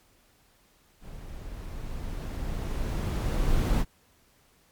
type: noise with level ramp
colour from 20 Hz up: brown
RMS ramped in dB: -42 to -22 dBFS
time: 1-3.85 s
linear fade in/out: 50 ms
effects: pink hiss -63 dBFS RMS until 4.71 s + MP3 96 kbps